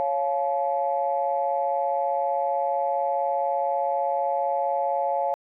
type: chord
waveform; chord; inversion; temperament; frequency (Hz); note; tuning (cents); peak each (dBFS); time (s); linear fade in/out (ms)
sine; Db augmented; none; equal with one note detuned; 554.4 / 698.5 / 857.9; Db5 / F5 / A5; 0 / 0 / -44; -26; 0-5.34; 0
effects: tanh soft clip ceiling -12 dBFS